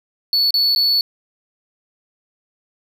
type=tone with dropouts; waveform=triangle; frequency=4435 Hz; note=C#8; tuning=in tune; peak=-12 dBFS; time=0.33-1.01 s; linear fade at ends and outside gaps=1 ms; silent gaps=0.507-0.541 / 0.75-0.76 s; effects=none